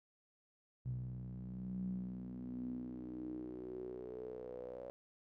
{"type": "tone with band-pass filter sweep", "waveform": "sawtooth", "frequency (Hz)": 61.9, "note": "B1", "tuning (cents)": 5, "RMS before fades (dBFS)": -45, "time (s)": [0.85, 4.9], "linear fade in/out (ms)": 0, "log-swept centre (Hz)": [130, 550], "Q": 9.5, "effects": []}